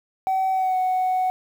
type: tone with pitch glide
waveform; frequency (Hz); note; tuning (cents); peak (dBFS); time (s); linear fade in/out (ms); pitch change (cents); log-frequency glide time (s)
sine; 761 to 742.3; F#5 to F#5; +48 to +5; -17; 0.27-1.3; 0; -43; 0.51-0.77
effects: tanh soft clip ceiling -17 dBFS + 8-bit